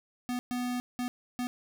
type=tone bursts at uneven times; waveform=square; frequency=246.9 Hz; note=B3; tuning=in tune; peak=-31 dBFS; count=4; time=0.29-0.39 / 0.51-0.8 / 0.99-1.08 / 1.39-1.47 s; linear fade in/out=0 ms; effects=none

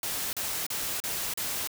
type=noise bursts; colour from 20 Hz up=white; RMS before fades=-32 dBFS; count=5; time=0.03-1.674 s; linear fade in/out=2 ms; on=300 ms; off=36 ms; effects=none

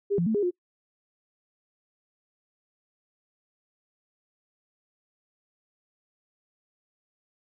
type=tone with pitch steps; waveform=sine; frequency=403.1 / 171.4 / 220.9 / 410.6 / 356.3 Hz; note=G4 / F3 / A3 / G#4 / F4; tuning=+48 / -32 / +7 / -20 / +35 cents; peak=-22 dBFS; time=0.1-0.51 s; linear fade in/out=20 ms; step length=82 ms; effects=noise-tail reverb RT60 0.1 s tail -25 dB re dry

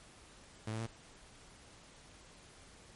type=tone with pitch steps; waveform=sawtooth; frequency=109.1 / 111.46 / 113.86 Hz; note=A2 / A2 / A#2; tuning=-14 / +23 / -40 cents; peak=-33 dBFS; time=0.67-0.865 s; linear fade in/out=5 ms; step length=65 ms; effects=pink hiss -58 dBFS RMS until 2.95 s + MP3 48 kbps

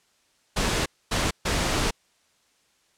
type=noise bursts at uneven times; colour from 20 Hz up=pink; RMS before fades=-24 dBFS; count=3; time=0.56-0.86 / 1.11-1.31 / 1.45-1.91 s; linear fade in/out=10 ms; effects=white hiss -65 dBFS RMS until 2.97 s + low-pass 8000 Hz 12 dB/octave

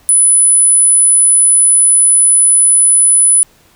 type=tone; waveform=sine; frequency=9990 Hz; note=D#9; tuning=6 cents sharp; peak=-5 dBFS; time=0.09-3.43 s; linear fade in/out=0 ms; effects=pink hiss -48 dBFS RMS until 3.75 s

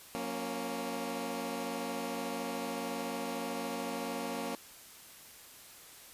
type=chord; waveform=15% pulse; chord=F# major; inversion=none; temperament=equal with one note detuned; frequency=180.25 / 233.1 / 277.2 Hz; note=F#3 / A#3 / C#4; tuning=-45 / 0 / 0 cents; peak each=-38 / -32 / -33 dBFS; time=0.15-4.55 s; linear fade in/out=0 ms; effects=white hiss -53 dBFS RMS until 6.13 s + resampled to 32000 Hz

